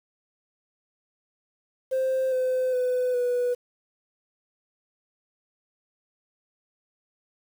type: tone with pitch steps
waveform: sine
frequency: 523.3 / 512.2 / 501.4 / 490.8 Hz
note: C5 / C5 / B4 / B4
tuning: 0 / -37 / +26 / -11 cents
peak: -20 dBFS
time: 1.91-3.55 s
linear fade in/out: 20 ms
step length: 410 ms
effects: tanh soft clip ceiling -20 dBFS + 8-bit